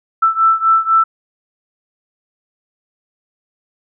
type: beating tone pair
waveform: sine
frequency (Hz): 1325 / 1329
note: E6 / E6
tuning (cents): +9 / +14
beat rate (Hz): 4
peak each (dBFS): -12 / -14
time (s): 0.22-1.04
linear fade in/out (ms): 10
effects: none